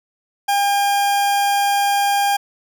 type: tone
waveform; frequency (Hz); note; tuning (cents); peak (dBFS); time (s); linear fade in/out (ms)
40% pulse; 805; G5; +46; -14; 0.48-2.37; 10
effects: none